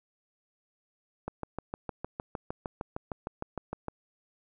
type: click train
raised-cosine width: 1 ms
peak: -20 dBFS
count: 18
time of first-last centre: 1.28-3.883 s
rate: 6.53 Hz
effects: none